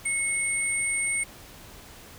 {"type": "tone pair together", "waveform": "sine", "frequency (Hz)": [2194, 8776], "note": ["C#7", "C#9"], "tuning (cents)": [-18, -18], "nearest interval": "2 octaves", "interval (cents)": 2400, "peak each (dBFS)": -27, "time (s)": [0.05, 1.24], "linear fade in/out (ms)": 10, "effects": ["pink hiss -47 dBFS RMS until 2.18 s"]}